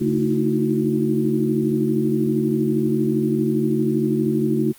sine tone cluster, 142.4 / 221.5 / 307.7 / 320.3 / 365.1 Hz, C#3 / A3 / D#4 / E4 / F#4, +47 / +12 / -19 / -50 / -23 cents, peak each -25 / -21 / -27 / -24 / -23 dBFS, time 0-4.73 s, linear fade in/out 20 ms, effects white hiss -48 dBFS RMS until 4.78 s + Opus 48 kbps

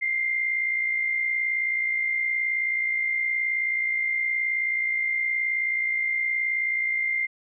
sine tone pair together, 2041 / 2100 Hz, C7 / C7, -44 / +6 cents, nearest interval unison, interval 50 cents, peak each -33 / -23 dBFS, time 0.01-7.27 s, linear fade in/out 20 ms, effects none

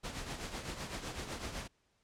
pink noise with tremolo, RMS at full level -39 dBFS, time 0.03-1.68 s, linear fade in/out 20 ms, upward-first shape triangle, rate 7.9 Hz, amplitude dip 65%, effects pink hiss -75 dBFS RMS until 2.03 s + low-pass 8000 Hz 12 dB/octave

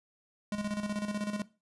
square tone with tremolo, 207.7 Hz, G#3, in tune, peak -31 dBFS, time 0.52-1.42 s, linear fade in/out 2 ms, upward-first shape square, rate 16 Hz, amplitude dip 60%, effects noise-tail reverb RT60 0.3 s tail -18 dB re dry + resampled to 24000 Hz

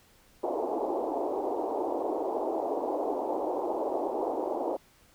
pink band-pass noise, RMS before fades -31 dBFS, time 0.43-4.77 s, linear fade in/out 10 ms, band 300 to 910 Hz, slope 48 dB/octave, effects pink hiss -61 dBFS RMS until 5.14 s

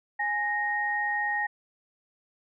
sine tone pair together, 830.6 / 1864.7 Hz, G#5 / A#6, 0 / 0 cents, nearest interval octave + major second, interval 1400 cents, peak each -30 / -27 dBFS, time 0.19-1.47 s, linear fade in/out 10 ms, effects none

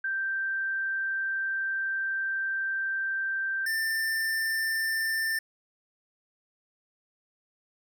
sine / square tone pair in turn, 1568 / 1788.2 Hz, G6 / A6, 0 / +28 cents, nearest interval major second, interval 228 cents, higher second, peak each -27 dBFS, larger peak neither, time 0.04-3.66 / 3.66-5.39 s, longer first, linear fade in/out 5 ms, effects none

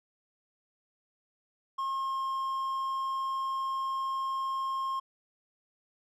triangle tone with pitch glide, 1075 to 1068.8 Hz, C6 to C6, +47 to +36 cents, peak -28 dBFS, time 1.78-5 s, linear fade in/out 10 ms, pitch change -11 cents, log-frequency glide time 1.9-2.22 s, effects none

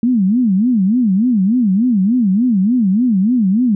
sine tone with vibrato, 217.5 Hz, A3, 20 cents flat, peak -10 dBFS, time 0.03-3.75 s, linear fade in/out 2 ms, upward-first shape sine, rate 3.4 Hz, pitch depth 280 cents each way, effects none

